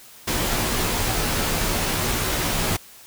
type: noise with comb filter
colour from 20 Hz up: pink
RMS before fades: -23 dBFS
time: 0.27-2.77 s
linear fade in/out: 10 ms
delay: 15 ms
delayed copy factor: -0.6
effects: white hiss -46 dBFS RMS until 3.06 s